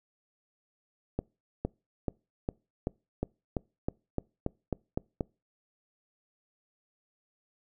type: accelerating click train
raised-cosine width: 2 ms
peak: -16 dBFS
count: 13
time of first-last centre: 1.19-5.208 s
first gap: 460 ms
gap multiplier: 0.94
effects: noise-tail reverb RT60 0.3 s tail -26 dB re dry